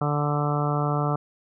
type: harmonic tone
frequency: 146.83 Hz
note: D3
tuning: in tune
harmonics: 1 / 2 / 3 / 4 / 5 / 6 / 7 / 8 / 9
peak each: -24 / -32 / -32 / -33 / -31 / -36 / -36 / -32 / -33 dBFS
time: 0.01-1.16 s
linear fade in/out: 5 ms
effects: none